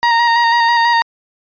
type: tone with vibrato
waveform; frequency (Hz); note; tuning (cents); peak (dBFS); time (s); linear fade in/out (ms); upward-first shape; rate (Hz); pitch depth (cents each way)
30% pulse; 936; A#5; +7; -7; 0.03-1.02; 0; square; 6.1; 21
effects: resampled to 11025 Hz

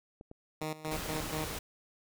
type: clicks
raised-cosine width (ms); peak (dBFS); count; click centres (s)
2; -34; 5; 0.211 / 0.314 / 0.627 / 0.876 / 0.922
type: tone with tremolo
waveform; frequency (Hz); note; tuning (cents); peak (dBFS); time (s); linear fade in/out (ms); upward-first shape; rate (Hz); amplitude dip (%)
10% pulse; 155.56; D#3; 0; -26; 0.61-1.57; 5; square; 4.2; 80
type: noise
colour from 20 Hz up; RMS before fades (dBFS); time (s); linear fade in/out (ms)
pink; -39; 0.91-1.59; 5
effects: none

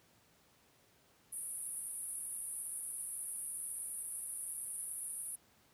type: band-pass noise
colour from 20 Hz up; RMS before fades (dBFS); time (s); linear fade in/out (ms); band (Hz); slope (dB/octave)
white; -43; 1.32-5.36; 10; 9400 to 11000; 96
effects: pink hiss -68 dBFS RMS until 5.73 s + high-pass 80 Hz 12 dB/octave

